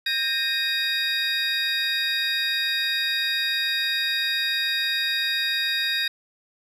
triangle tone cluster, 1595 / 1850 / 2490 / 3763 / 4819 Hz, G6 / A#6 / D#7 / A#7 / D8, +30 / -14 / +1 / +16 / +44 cents, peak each -29 / -27 / -30 / -24 / -29 dBFS, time 0.06-6.08 s, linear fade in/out 5 ms, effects none

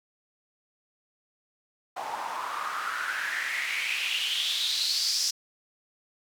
white noise with band-pass filter sweep, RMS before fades -30 dBFS, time 1.96-5.31 s, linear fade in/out 10 ms, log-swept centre 790 to 5500 Hz, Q 5.4, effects none

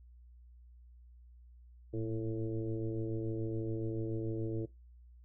sine tone with frequency modulation, 223.5 Hz, A3, 27 cents sharp, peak -33 dBFS, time 1.93-4.66 s, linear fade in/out 10 ms, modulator 110 Hz, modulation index 2.1, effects noise-tail reverb RT60 0.2 s tail -22 dB re dry + added 60 Hz sine -54 dBFS peak until 5.24 s

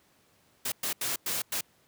white noise bursts at uneven times, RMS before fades -31 dBFS, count 5, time 0.65-0.72 / 0.83-0.93 / 1.01-1.16 / 1.26-1.42 / 1.52-1.61 s, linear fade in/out 5 ms, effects pink hiss -65 dBFS RMS until 1.87 s + high-pass 100 Hz 12 dB/octave

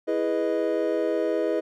triangle chord, E major seventh, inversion none, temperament equal, 329.6 / 415.3 / 493.9 / 622.3 Hz, E4 / G#4 / B4 / D#5, 0 / 0 / 0 / 0 cents, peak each -26 dBFS, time 0.07-1.61 s, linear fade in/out 20 ms, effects none

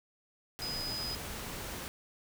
sine tone in noise, 4991 Hz, D#8, 5 cents sharp, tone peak -36 dBFS, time 0.62-1.15 s, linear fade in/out 0 ms, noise pink, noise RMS -41 dBFS, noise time 0.59-1.88 s, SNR +2 dB, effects none

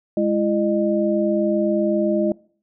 sine tone cluster, 207.7 / 337.7 / 610 Hz, G#3 / E4 / D#5, 0 / +42 / -34 cents, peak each -21 dBFS, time 0.17-2.32 s, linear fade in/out 2 ms, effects noise-tail reverb RT60 0.5 s tail -23 dB re dry

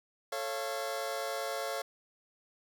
sawtooth chord, A augmented, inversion none, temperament just, 440 / 550 / 687.5 Hz, A4 / C#5 / E#5, 0 / -14 / -27 cents, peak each -37 / -33 / -34 dBFS, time 0.32-1.82 s, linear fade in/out 5 ms, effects none

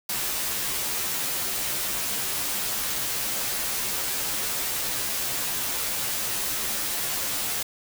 white noise with comb filter, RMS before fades -28 dBFS, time 0.09-7.63 s, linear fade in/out 5 ms, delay 12 ms, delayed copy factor -0.75, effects none

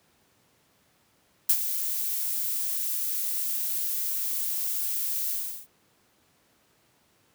violet noise with ADSR envelope, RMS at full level -19 dBFS, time 1.49-5.67 s, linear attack 7 ms, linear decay 66 ms, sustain -10 dB, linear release 350 ms, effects pink hiss -65 dBFS RMS until 7.34 s + high-pass 100 Hz 12 dB/octave

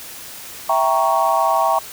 sine chord, E diminished seventh, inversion none, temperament equal, 659.3 / 784 / 932.3 / 1108.7 Hz, E5 / G5 / Bb5 / Db6, 0 / 0 / 0 / 0 cents, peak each -19 dBFS, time 0.69-1.79 s, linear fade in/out 5 ms, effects tanh soft clip ceiling -4 dBFS + white hiss -35 dBFS RMS until 1.92 s

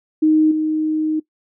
sine tone with level steps, 311.1 Hz, D#4, in tune, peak -10 / -16 dBFS, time 0.22-1.2 s, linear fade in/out 10 ms, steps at 0.51 s, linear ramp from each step 5 ms, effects noise-tail reverb RT60 0.1 s tail -19 dB re dry

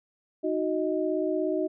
sine tone cluster, 312.2 / 368.9 / 625 Hz, D#4 / F#4 / D#5, +6 / -5 / +8 cents, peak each -29 / -28 / -30 dBFS, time 0.43-1.68 s, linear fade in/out 20 ms, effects none

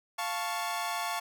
sawtooth chord, F augmented, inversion none, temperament equal, 698.5 / 880 / 1108.7 Hz, F5 / A5 / C#6, 0 / 0 / 0 cents, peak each -32 dBFS, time 0.18-1.2 s, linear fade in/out 10 ms, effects none

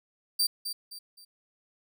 sawtooth tone with echo, 4679 Hz, D8, 7 cents flat, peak -20 dBFS, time 0.39-0.47 s, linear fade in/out 10 ms, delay 260 ms, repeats 3, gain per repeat -9 dB, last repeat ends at 1.25 s, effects none

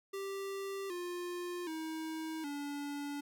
square tone with pitch steps, 392 / 353.3 / 318.4 / 287 Hz, G4 / F4 / D#4 / D4, 0 / +20 / +40 / -40 cents, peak -39 dBFS, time 0.13-3.21 s, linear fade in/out 10 ms, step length 770 ms, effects none

